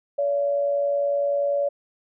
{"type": "tone pair together", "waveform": "sine", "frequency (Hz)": [569.6, 680], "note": ["C#5", "F5"], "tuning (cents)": [47, -46], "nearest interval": "minor third", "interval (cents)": 307, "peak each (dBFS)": [-20, -32], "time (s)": [0.18, 1.69], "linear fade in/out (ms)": 10, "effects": []}